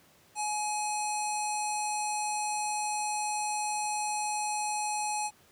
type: tone with low-pass filter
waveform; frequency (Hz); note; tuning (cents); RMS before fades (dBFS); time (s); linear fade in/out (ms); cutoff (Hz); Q
square; 843; G#5; +26; -32; 0.35-5.31; 50; 8500; 8.6
effects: pink hiss -61 dBFS RMS until 5.51 s + high-pass 100 Hz 12 dB/octave